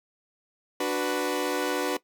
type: chord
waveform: sawtooth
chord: B minor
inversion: first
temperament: equal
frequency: 293.7 / 370 / 493.9 Hz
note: D4 / F#4 / B4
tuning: 0 / 0 / 0 cents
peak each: -26 dBFS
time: 0.8-1.97 s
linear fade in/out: 5 ms
effects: noise-tail reverb RT60 0.1 s tail -18 dB re dry